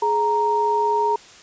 sine tone pair together, 420.7 / 932.3 Hz, G#4 / A#5, +22 / 0 cents, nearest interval octave + major second, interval 1378 cents, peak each -22 / -18 dBFS, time 0.02-1.16 s, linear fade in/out 5 ms, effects white hiss -45 dBFS RMS until 1.42 s + resampled to 16000 Hz

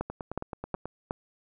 two click trains, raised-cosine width 1 ms, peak -16 / -21 dBFS, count 4 / 8, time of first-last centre 0.01-1.109 / 0.1-0.856 s, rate 2.73 / 9.26 Hz, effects none

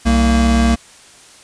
square tone pair together, 64.4 / 229.5 Hz, C2 / A#3, -27 / -27 cents, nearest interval octave + minor seventh, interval 2200 cents, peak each -14 dBFS, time 0.05-0.76 s, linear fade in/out 20 ms, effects white hiss -43 dBFS RMS until 1.43 s + resampled to 22050 Hz

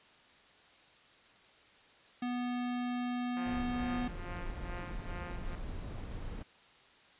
square tone, 245.6 Hz, B3, 9 cents flat, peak -34 dBFS, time 2.22-4.08 s, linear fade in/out 5 ms
5% pulse tone with tremolo, 176.2 Hz, F3, 16 cents sharp, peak -31 dBFS, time 3.37-5.55 s, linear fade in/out 0 ms, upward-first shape sine, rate 2.3 Hz, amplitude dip 70%
brown noise, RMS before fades -41 dBFS, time 3.46-6.43 s, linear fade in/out 5 ms
effects white hiss -61 dBFS RMS until 7.19 s + resampled to 8000 Hz

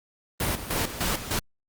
pink noise with tremolo, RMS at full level -26 dBFS, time 0.4-1.39 s, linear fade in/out 2 ms, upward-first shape square, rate 3.3 Hz, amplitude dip 70%, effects Opus 32 kbps

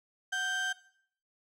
35% pulse tone pair together, 740 / 1568 Hz, F#5 / G6, 0 / 0 cents, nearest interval octave + minor second, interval 1300 cents, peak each -39 / -29 dBFS, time 0.32-0.73 s, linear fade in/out 10 ms, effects noise-tail reverb RT60 0.6 s tail -18 dB re dry + low-pass 8000 Hz 12 dB/octave

